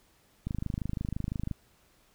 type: click train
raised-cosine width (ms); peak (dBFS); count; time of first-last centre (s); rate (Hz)
5; -20; 28; 0.47-1.512; 25.9
effects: pink hiss -65 dBFS RMS until 2.14 s